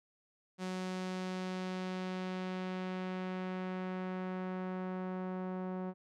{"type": "tone with low-pass filter sweep", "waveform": "sawtooth", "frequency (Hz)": 185, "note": "F#3", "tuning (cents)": 0, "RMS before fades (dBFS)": -39, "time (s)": [0.58, 5.94], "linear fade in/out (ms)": 50, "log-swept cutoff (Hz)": [7200, 1000], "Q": 0.86, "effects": []}